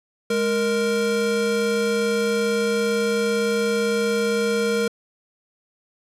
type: tone pair together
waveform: square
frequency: 208 / 466.1 Hz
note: G#3 / A#4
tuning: +3 / 0 cents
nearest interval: octave + major second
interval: 1397 cents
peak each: -26 / -21 dBFS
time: 0.3-4.88 s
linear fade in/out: 5 ms
effects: low-pass 10000 Hz 12 dB/octave